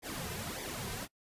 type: noise with flanger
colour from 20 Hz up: pink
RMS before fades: -40 dBFS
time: 0.02-1.08 s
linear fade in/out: 50 ms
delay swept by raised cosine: 0.71 to 3.61 ms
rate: 1.7 Hz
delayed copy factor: -0.7
effects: noise-tail reverb RT60 0.1 s tail -24 dB re dry + resampled to 32000 Hz